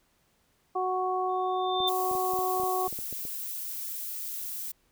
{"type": "harmonic tone", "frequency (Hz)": 370, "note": "F#4", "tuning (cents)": 0, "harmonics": [1, 2, 3], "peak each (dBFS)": [-31, -29, -32], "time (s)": [0.75, 2.88], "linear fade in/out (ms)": 10}
{"type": "tone with exponential growth", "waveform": "sine", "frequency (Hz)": 3575, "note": "A7", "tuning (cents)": 27, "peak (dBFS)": -24, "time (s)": [1.29, 1.89], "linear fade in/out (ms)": 1, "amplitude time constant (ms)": 130}
{"type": "clicks", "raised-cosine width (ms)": 2, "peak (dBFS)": -30, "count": 12, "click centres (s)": [1.804, 2.114, 2.152, 2.336, 2.389, 2.599, 2.635, 2.88, 2.927, 2.989, 3.127, 3.252]}
{"type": "noise", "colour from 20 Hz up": "violet", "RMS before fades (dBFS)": -36, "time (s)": [1.87, 4.72], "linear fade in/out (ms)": 10}
{"effects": ["pink hiss -69 dBFS RMS until 4.91 s"]}